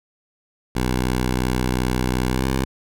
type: tone with pitch glide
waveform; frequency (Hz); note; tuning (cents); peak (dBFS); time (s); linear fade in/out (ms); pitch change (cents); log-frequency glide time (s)
10% pulse; 62.7 to 65.67; B1 to C2; +27 to +7; -11; 0.75-2.65; 10; +80; 2.29-2.47
effects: none